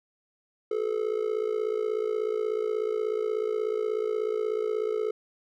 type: tone with amplitude modulation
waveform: triangle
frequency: 431.5 Hz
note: A4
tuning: 34 cents flat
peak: -20 dBFS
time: 0.71-5.11 s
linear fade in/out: 5 ms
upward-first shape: sine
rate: 56.5 Hz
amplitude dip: 85%
effects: none